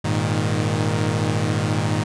sawtooth chord, Ab suspended second, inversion none, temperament equal with one note detuned, 102.22 / 116.54 / 155.56 Hz, Ab2 / Bb2 / Eb3, -27 / 0 / 0 cents, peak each -19 / -20 / -20 dBFS, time 0.04-2.04 s, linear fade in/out 10 ms, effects resampled to 22050 Hz

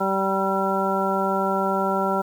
harmonic tone, 193.5 Hz, G3, 22 cents flat, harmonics 1 / 2 / 3 / 4 / 5 / 7, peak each -27 / -27 / -27 / -27 / -27 / -27 dBFS, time 0-2.22 s, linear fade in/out 10 ms, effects 8-bit

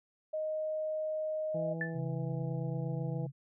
sine tone, 622.3 Hz, D#5, in tune, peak -32 dBFS, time 0.33-1.74 s, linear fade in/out 10 ms
harmonic tone, 164.1 Hz, E3, 8 cents flat, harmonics 1 / 2 / 3 / 4 / 5, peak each -37 / -45 / -43 / -48 / -52 dBFS, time 1.54-3.27 s, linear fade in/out 10 ms
sine tone with exponential decay, 1754 Hz, A6, 6 cents flat, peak -29 dBFS, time 1.81-1.99 s, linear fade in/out 2 ms, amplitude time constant 37 ms
sine tone with pitch glide, 135.1 to 137.3 Hz, C#3 to C#3, -44 to -16 cents, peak -35 dBFS, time 1.93-3.32 s, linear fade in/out 50 ms, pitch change +28 cents, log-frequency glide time 2.63-2.96 s
effects none

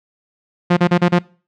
sawtooth tone bursts, 176.1 Hz, F3, 15 cents sharp, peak -6 dBFS, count 5, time 0.7-1.191 s, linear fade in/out 10 ms, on 71 ms, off 34 ms, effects noise-tail reverb RT60 0.4 s tail -24 dB re dry + low-pass 3000 Hz 12 dB/octave

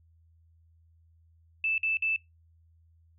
sine tone bursts, 2637 Hz, E7, in tune, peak -25 dBFS, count 3, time 1.64-2.162 s, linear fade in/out 2 ms, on 140 ms, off 51 ms, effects noise-tail reverb RT60 0.2 s tail -24 dB re dry + added 82 Hz sine -59 dBFS peak until 3.18 s

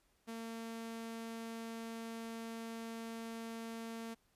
sawtooth tone, 227.7 Hz, A#3, 40 cents flat, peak -39 dBFS, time 0.27-4.15 s, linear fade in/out 20 ms, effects pink hiss -75 dBFS RMS until 4.35 s + resampled to 32000 Hz

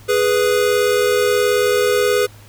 square tone pair together, 415.3 / 493.9 Hz, G#4 / B4, 0 / 0 cents, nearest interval minor third, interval 300 cents, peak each -17 dBFS, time 0.08-2.27 s, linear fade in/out 20 ms, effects added 104 Hz sine -41 dBFS peak until 2.48 s + pink hiss -46 dBFS RMS until 2.48 s

